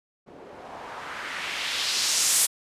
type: noise with low-pass filter sweep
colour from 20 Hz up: blue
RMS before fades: -28 dBFS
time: 0.26-2.47 s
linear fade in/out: 20 ms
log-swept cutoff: 390 to 9900 Hz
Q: 1.4
effects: resampled to 32000 Hz